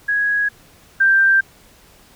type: tone pair in turn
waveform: sine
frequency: 1661.2 / 1576.2 Hz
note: G#6 / G6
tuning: 0 / +9 cents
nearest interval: minor second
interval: 91 cents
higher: first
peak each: -15 / -10 dBFS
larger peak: second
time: 0.08-0.49 / 1-1.41 s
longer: neither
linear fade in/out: 10 ms
effects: pink hiss -49 dBFS RMS until 2.15 s